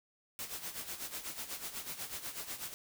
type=noise with tremolo; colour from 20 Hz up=white; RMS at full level=-40 dBFS; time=0.39-2.74 s; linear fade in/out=0 ms; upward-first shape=sine; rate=8.1 Hz; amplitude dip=70%; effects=none